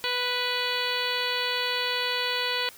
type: harmonic tone with a mistuned harmonic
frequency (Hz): 493.9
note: B4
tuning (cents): 0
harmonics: 1 / 2 / 3 / 4 / 5 / 6 / 7 / 8 / 9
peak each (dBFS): -34 / -34 / -34 / -34 / -34 / -34 / -34 / -34 / -34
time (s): 0.04-2.69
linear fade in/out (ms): 0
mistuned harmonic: 7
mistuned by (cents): -29
effects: white hiss -49 dBFS RMS until 2.77 s